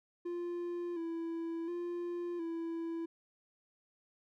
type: tone with vibrato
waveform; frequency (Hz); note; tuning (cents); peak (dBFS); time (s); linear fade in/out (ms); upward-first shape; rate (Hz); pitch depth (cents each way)
triangle; 340; F4; -46; -34; 0.25-3.06; 10; square; 0.7; 42
effects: none